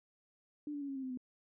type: tone with pitch steps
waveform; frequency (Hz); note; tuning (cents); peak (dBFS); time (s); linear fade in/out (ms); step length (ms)
sine; 295.9 / 288.1 / 280.6 / 273.2 / 266.1 / 259.1 / 252.3; D4 / D4 / C#4 / C#4 / C4 / C4 / B3; +13 / -33 / +21 / -25 / +29 / -17 / +37; -38; 0.67-1.174; 2; 72
effects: none